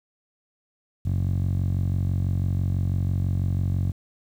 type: tone with band-pass filter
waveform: 10% pulse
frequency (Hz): 46.06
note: F#1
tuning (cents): -7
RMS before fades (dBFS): -24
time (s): 1.05-3.92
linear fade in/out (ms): 10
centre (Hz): 99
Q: 2.4
effects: 9-bit